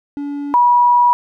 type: tone pair in turn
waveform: triangle / sine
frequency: 286.1 / 969.9 Hz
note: D4 / B5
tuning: -45 / -32 cents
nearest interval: octave + major sixth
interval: 2113 cents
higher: second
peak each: -19 / -8 dBFS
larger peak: second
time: 0.17-0.54 / 0.54-1.13 s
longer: second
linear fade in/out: 0 ms
effects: none